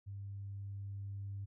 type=tone with level ramp; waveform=sine; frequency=99.4 Hz; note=G2; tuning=25 cents sharp; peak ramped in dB=-42 to -39 dBFS; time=0.06-1.46 s; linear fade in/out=20 ms; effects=tanh soft clip ceiling -35 dBFS